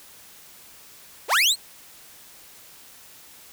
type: linear sweep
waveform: 30% pulse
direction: up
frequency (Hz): 310.9 to 4435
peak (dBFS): -14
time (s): 1.28-1.56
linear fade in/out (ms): 50
effects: white hiss -48 dBFS RMS until 3.52 s